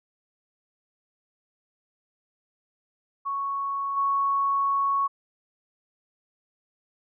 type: tone with level steps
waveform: sine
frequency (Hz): 1108.7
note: C#6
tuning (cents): 0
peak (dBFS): -26 / -21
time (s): 3.25-5.08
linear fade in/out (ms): 20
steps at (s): 3.96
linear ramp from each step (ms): 20
effects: none

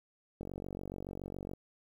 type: click train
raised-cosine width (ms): 2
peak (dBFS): -28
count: 54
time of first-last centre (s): 0.41-1.535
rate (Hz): 47.1
effects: 10-bit

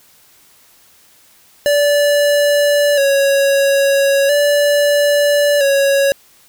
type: tone with vibrato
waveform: square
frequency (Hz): 567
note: C#5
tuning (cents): +39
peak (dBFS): -11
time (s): 1.66-6.12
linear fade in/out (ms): 0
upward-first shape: square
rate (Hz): 0.38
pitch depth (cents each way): 40
effects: white hiss -49 dBFS RMS until 6.48 s

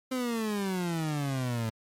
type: exponential sweep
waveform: 30% pulse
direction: down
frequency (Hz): 261.8 to 110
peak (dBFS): -26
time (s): 0.11-1.7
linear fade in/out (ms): 10
effects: MP3 64 kbps

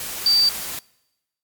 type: tone in noise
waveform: sine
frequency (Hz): 4642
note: D8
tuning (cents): -21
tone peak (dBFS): -13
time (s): 0.26-0.49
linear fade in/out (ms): 2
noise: white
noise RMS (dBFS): -30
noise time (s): 0-0.79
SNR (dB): +14
effects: noise-tail reverb RT60 1.0 s tail -24 dB re dry + MP3 96 kbps

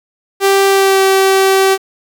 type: tone with pitch glide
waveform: sawtooth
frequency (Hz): 392 to 385.3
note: G4 to G4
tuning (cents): 0 to -30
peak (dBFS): -4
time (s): 0.4-1.78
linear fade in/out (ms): 50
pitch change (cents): -30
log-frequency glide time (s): 0.67-1.02
effects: 7-bit

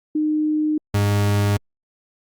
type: tone pair in turn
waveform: sine / 40% pulse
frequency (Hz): 305.9 / 102.08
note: D#4 / G#2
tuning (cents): -29 / -29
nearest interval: octave + perfect fifth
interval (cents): 1900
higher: first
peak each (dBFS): -17 / -15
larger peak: second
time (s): 0.15-0.78 / 0.94-1.57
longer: neither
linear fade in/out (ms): 5
effects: Opus 32 kbps

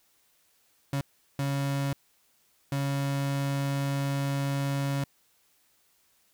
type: tone bursts at uneven times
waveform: 35% pulse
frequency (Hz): 139.2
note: C#3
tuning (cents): +8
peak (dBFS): -25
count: 3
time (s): 0.93-1.01 / 1.39-1.93 / 2.72-5.04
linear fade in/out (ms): 2
effects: white hiss -67 dBFS RMS until 6.33 s

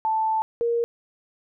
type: tone pair in turn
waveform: sine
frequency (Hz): 880 / 468.9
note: A5 / A#4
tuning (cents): 0 / +10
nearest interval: major seventh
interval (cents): 1090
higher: first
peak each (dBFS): -20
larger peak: neither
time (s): 0.05-0.42 / 0.61-0.84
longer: first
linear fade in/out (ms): 0
effects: none

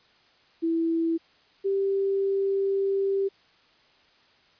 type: tone pair in turn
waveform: sine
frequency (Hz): 329.6 / 392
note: E4 / G4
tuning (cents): 0 / 0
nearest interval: minor third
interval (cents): 300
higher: second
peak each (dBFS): -22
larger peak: neither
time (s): 0.62-1.18 / 1.64-3.29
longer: second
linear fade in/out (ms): 20
effects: white hiss -60 dBFS RMS until 4.59 s + resampled to 11025 Hz

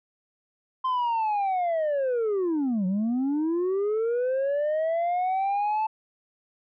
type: linear two-way sweep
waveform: sine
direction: down then up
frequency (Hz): 1046.5 to 180 to 881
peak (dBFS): -20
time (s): 0.84-5.87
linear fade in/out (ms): 10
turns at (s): 2.86
effects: tanh soft clip ceiling -22 dBFS

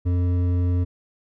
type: tone with hard clipping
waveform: sine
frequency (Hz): 88.9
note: F2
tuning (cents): +31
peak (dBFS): -20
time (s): 0.05-0.85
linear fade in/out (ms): 20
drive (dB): 9
effects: none

